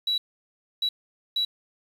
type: tone bursts at uneven times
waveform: sine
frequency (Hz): 3915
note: B7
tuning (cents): -16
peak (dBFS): -21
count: 3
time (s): 0.07-0.18 / 0.82-0.89 / 1.36-1.45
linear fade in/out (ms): 5
effects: tanh soft clip ceiling -18 dBFS + 8-bit